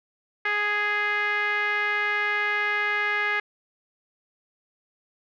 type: tone with low-pass filter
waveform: 5% pulse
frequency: 415.3 Hz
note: G#4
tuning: in tune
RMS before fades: -25 dBFS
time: 0.45-3.4 s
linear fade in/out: 5 ms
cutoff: 1900 Hz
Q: 4.6
effects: none